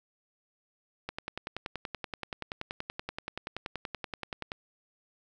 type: click train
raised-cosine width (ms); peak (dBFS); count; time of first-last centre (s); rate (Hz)
0.3; -19; 37; 1.09-4.519; 10.5
effects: none